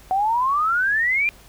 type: exponential sweep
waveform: sine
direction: up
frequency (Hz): 740 to 2431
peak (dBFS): -17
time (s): 0.11-1.29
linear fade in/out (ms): 0
effects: added 50 Hz sine -49 dBFS peak until 1.48 s + pink hiss -49 dBFS RMS until 1.48 s